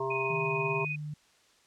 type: harmonic tone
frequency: 133.1 Hz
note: C3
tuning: 30 cents sharp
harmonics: 1 / 3 / 5 / 7 / 8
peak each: -41 / -32 / -39 / -36 / -37 dBFS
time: 0-0.85 s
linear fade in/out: 5 ms
type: tone with tremolo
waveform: sine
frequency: 2489 Hz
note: D#7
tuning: in tune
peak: -30 dBFS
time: 0.1-0.96 s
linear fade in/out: 10 ms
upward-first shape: sine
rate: 20 Hz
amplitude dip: 45%
type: tone with pitch glide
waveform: sine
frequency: 155.56 to 150.17 Hz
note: D#3 to D3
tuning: 0 to +39 cents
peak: -35 dBFS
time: 0.3-1.14 s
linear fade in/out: 5 ms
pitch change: -61 cents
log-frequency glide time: 0.4-0.52 s
effects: white hiss -64 dBFS RMS until 1.66 s + low-pass 7000 Hz 12 dB/octave